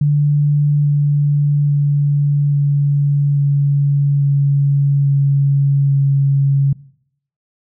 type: tone with pitch steps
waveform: sine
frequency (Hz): 146.2 / 145.11 / 144.02 / 142.94 / 141.87 / 140.81 / 139.76 / 138.71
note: D3 / D3 / D3 / D3 / C#3 / C#3 / C#3 / C#3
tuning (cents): -7 / -20 / -33 / -47 / +40 / +27 / +15 / +1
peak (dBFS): -10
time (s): 0.01-6.73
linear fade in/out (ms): 5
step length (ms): 840
effects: noise-tail reverb RT60 0.7 s tail -21 dB re dry